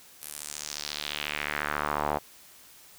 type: tone with band-pass filter sweep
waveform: sawtooth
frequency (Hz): 74.2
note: D2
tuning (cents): +18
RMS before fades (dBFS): -33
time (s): 0.21-2.19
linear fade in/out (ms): 20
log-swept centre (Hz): 12000 to 760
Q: 2.2
effects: white hiss -53 dBFS RMS until 2.98 s